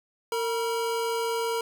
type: tone pair together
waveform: square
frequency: 457.7 / 962 Hz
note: A#4 / B5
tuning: -32 / -46 cents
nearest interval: octave + minor second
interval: 1286 cents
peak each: -28 / -32 dBFS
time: 0.32-1.61 s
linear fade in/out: 2 ms
effects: none